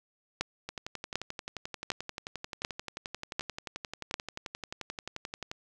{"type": "two click trains", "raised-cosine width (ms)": 0.2, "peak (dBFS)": [-20, -12], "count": [56, 6], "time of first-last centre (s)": [[0.69, 5.515], [0.41, 4.141]], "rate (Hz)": [11.4, 1.34], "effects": []}